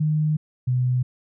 sine tone pair in turn, 153.4 / 125.91 Hz, D#3 / B2, -24 / +34 cents, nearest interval minor third, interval 342 cents, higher first, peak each -18 / -18 dBFS, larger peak neither, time 0-0.37 / 0.67-1.03 s, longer first, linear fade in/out 10 ms, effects none

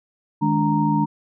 sine tone cluster, 155.3 / 209.7 / 291.1 / 930 Hz, D#3 / G#3 / D4 / A#5, -3 / +17 / -15 / -4 cents, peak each -22 dBFS, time 0.41-1.06 s, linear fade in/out 20 ms, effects none

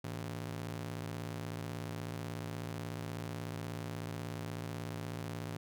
sawtooth ring-modulated tone, 130.81 Hz, C3, in tune, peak -32 dBFS, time 0.04-5.57 s, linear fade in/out 2 ms, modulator 28.2 Hz, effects none

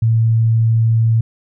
sine tone, 113.3 Hz, A#2, 49 cents flat, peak -10 dBFS, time 0.02-1.21 s, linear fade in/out 5 ms, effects none

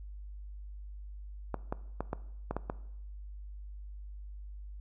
clicks, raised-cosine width 1 ms, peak -19 dBFS, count 7, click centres 1.543 / 1.725 / 2.006 / 2.131 / 2.51 / 2.566 / 2.699 s, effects noise-tail reverb RT60 0.8 s tail -18 dB re dry + added 50 Hz sine -42 dBFS peak until 4.8 s

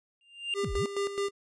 triangle tone with exponential growth, 2794 Hz, F7, in tune, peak -24 dBFS, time 0.21-0.54 s, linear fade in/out 1 ms, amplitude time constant 70 ms
square tone with tremolo, 400.2 Hz, G4, 36 cents sharp, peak -28 dBFS, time 0.54-1.31 s, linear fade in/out 50 ms, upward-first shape square, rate 4.7 Hz, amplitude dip 65%
sine exponential two-way sweep, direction down then up, 293.7 to 36.24 to 293.7 Hz, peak -31 dBFS, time 0.63-0.86 s, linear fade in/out 10 ms, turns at 0.74 s
effects resampled to 22050 Hz

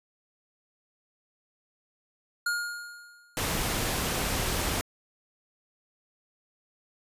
square tone with exponential decay, 1423 Hz, F6, 32 cents sharp, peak -25 dBFS, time 2.46-3.48 s, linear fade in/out 5 ms, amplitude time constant 220 ms
pink noise, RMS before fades -29 dBFS, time 3.37-4.81 s, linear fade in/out 0 ms
effects resampled to 32000 Hz

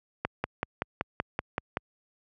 click train, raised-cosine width 0.5 ms, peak -12 dBFS, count 9, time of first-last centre 0.25-1.771 s, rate 5.26 Hz, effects high-pass 60 Hz 12 dB/octave

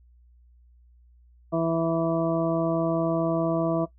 harmonic tone, 164.81 Hz, E3, in tune, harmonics 1 / 2 / 3 / 4 / 6 / 7, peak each -28 / -26 / -34 / -25 / -38 / -35 dBFS, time 1.52-3.86 s, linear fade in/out 20 ms, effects noise-tail reverb RT60 0.1 s tail -18 dB re dry + added 60 Hz sine -53 dBFS peak until 3.98 s

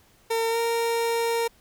30% pulse tone with pitch glide, 455.1 to 463.3 Hz, A#4 to A#4, -42 to -11 cents, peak -20 dBFS, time 0.3-1.48 s, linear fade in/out 10 ms, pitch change +31 cents, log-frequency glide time 0.49-0.58 s, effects pink hiss -59 dBFS RMS until 1.6 s

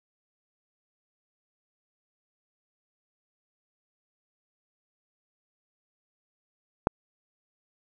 click, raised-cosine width 1 ms, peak -6 dBFS, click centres 6.871 s, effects none

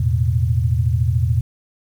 sine chord, E suspended fourth, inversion none, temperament just, 82.41 / 109.88 / 123.61 Hz, E2 / A2 / B2, 0 / -2 / +2 cents, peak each -19 dBFS, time 0-1.41 s, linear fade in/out 5 ms, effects 8-bit

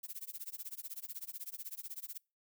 violet noise with tremolo, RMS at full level -42 dBFS, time 0.03-2.18 s, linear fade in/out 10 ms, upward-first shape sine, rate 16 Hz, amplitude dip 100%, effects noise-tail reverb RT60 0.3 s tail -26 dB re dry

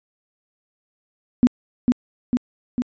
sine tone with echo, 245.7 Hz, B3, 9 cents flat, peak -9 dBFS, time 1.43-1.47 s, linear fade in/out 0 ms, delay 450 ms, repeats 3, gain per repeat -3 dB, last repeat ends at 2.82 s, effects resampled to 16000 Hz

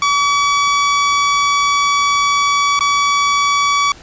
sawtooth tone with dropouts, 1140 Hz, C#6, 48 cents sharp, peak -8 dBFS, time 0.02-3.92 s, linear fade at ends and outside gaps 2 ms, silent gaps 2.792-2.807 s, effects pink hiss -40 dBFS RMS until 4.02 s + resampled to 16000 Hz

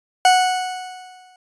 40% pulse tone with exponential decay, 737 Hz, F#5, 7 cents flat, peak -8 dBFS, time 0.25-1.36 s, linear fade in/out 2 ms, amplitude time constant 240 ms, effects resampled to 22050 Hz

